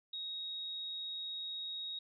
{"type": "tone", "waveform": "sine", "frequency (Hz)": 3772, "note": "A#7", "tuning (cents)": 20, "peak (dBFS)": -39, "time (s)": [0.13, 1.99], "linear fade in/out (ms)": 5, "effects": []}